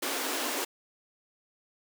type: high-pass noise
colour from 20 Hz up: pink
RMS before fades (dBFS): -32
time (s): 0.02-0.65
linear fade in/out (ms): 10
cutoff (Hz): 250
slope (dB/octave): 96
effects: none